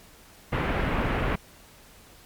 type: low-pass noise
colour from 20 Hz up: pink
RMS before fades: -26 dBFS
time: 0.52-1.36 s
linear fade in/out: 10 ms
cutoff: 2500 Hz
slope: 24 dB/octave
effects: pink hiss -52 dBFS RMS until 2.25 s + MP3 96 kbps